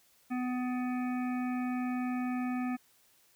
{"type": "harmonic tone", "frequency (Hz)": 250.2, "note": "B3", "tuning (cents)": 23, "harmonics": [1, 3, 5, 7, 9, 10], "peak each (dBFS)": [-31, -41, -45, -48, -50, -51], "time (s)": [0.3, 2.77], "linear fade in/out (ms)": 20, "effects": ["white hiss -66 dBFS RMS until 3.35 s"]}